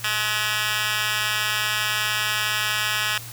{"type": "tone with high-pass filter", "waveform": "10% pulse", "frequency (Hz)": 212.4, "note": "G#3", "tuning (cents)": 39, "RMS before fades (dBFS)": -24, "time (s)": [0.04, 3.18], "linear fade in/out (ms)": 2, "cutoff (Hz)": 2000, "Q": 3.4, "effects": ["added 116 Hz sine -39 dBFS peak until 3.32 s", "white hiss -39 dBFS RMS until 3.32 s"]}